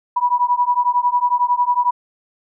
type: beating tone pair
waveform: sine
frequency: 972 / 983 Hz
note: B5 / B5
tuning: -28 / -8 cents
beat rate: 11 Hz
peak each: -17 dBFS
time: 0.16-1.91 s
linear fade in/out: 10 ms
effects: none